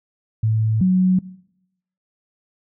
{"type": "tone pair in turn", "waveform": "sine", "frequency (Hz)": [110, 185], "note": ["A2", "F#3"], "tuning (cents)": [0, 0], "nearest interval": "major sixth", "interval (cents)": 900, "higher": "second", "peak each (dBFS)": [-15, -12], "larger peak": "second", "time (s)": [[0.43, 0.81], [0.81, 1.19]], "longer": "neither", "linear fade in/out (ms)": 5, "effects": ["noise-tail reverb RT60 0.8 s tail -20 dB re dry"]}